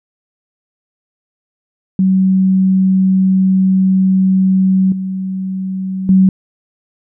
sine tone with level steps, 189.1 Hz, F#3, 38 cents sharp, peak -8 / -17 / -5 dBFS, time 1.99-6.29 s, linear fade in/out 2 ms, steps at 4.92 / 6.09 s, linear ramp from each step 2 ms, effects none

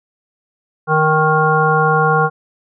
harmonic tone, 156 Hz, D#3, 5 cents sharp, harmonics 1 / 3 / 5 / 7 / 9, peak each -17 / -17 / -17 / -17 / -17 dBFS, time 0.87-2.3 s, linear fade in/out 50 ms, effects none

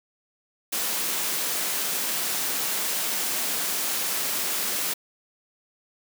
white high-pass noise, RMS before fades -27 dBFS, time 0.72-4.94 s, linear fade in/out 10 ms, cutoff 170 Hz, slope 24 dB/octave, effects none

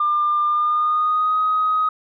sine tone with pitch glide, 1198 to 1257.6 Hz, D6 to D#6, +34 to +18 cents, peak -15 dBFS, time 0-1.89 s, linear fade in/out 5 ms, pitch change +84 cents, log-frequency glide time 0.48-1.39 s, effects tanh soft clip ceiling -11 dBFS

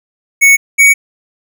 square tone pair in turn, 2217 / 2245 Hz, C#7 / C#7, 0 / +21 cents, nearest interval unison, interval 21 cents, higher second, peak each -4 dBFS, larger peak neither, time 0.41-0.57 / 0.78-0.94 s, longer neither, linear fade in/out 20 ms, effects none

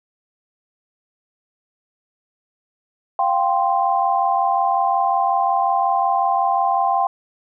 sine chord, F suspended second, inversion none, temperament equal, 698.5 / 784 / 1046.5 Hz, F5 / G5 / C6, 0 / 0 / 0 cents, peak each -21 / -18 / -21 dBFS, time 3.19-7.07 s, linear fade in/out 2 ms, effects none

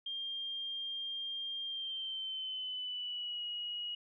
sine tone with pitch glide, 3200 to 2901 Hz, G7 to F#7, +35 to -35 cents, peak -37 dBFS, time 0.06-3.95 s, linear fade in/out 5 ms, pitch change -170 cents, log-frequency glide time 1.65-3.43 s, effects none

